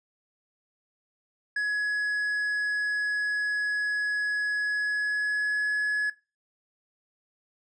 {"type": "tone with pitch glide", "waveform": "triangle", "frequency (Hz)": [1683, 1693.7], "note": ["G#6", "G#6"], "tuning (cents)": [23, 34], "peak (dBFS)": -23, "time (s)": [1.56, 6.1], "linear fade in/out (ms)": 5, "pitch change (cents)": 11, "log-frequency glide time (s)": [4.53, 5.72], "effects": ["noise-tail reverb RT60 0.3 s tail -20 dB re dry", "resampled to 22050 Hz"]}